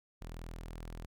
sawtooth tone, 41.2 Hz, E1, in tune, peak -39 dBFS, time 0.21-1.06 s, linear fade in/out 10 ms, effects none

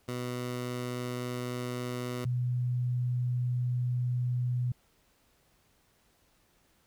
15% pulse / sine tone pair in turn, 123.6 / 123.6 Hz, B2 / B2, +2 / +2 cents, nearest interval unison, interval 0 cents, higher neither, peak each -27 dBFS, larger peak neither, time 0.08-2.25 / 2.25-4.72 s, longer second, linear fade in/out 5 ms, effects pink hiss -68 dBFS RMS until 6.86 s

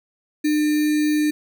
sine tone with sample-and-hold, 301.7 Hz, D4, 47 cents sharp, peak -16 dBFS, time 0.44-1.31 s, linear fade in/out 10 ms, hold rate 2100 Hz, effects none

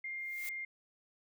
sine tone, 2113 Hz, C7, 16 cents sharp, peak -38 dBFS, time 0.04-0.65 s, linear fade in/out 5 ms
blue noise with exponential growth, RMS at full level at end -41 dBFS, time 0.17-0.49 s, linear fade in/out 1 ms, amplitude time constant 68 ms
effects none

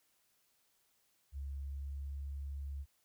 sine tone with pitch glide, 69.3 to 69.9 Hz, C#2 to C#2, 0 to +15 cents, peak -39 dBFS, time 1.32-2.86 s, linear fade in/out 50 ms, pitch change +15 cents, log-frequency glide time 1.61-2.03 s, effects white hiss -75 dBFS RMS until 3.04 s

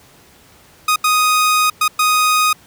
sawtooth tone bursts at uneven times, 1246 Hz, D#6, 2 cents sharp, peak -8 dBFS, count 4, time 0.88-0.96 / 1.04-1.7 / 1.81-1.88 / 1.99-2.53 s, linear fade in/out 5 ms, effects pink hiss -47 dBFS RMS until 2.66 s + high-pass 60 Hz 12 dB/octave

